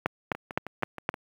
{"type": "two click trains", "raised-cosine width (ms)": 0.5, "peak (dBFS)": [-9, -21], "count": [5, 6], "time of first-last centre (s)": [[0.06, 1.091], [0.35, 1.141]], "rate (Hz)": [3.88, 6.32], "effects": ["high-pass 100 Hz 12 dB/octave", "8-bit"]}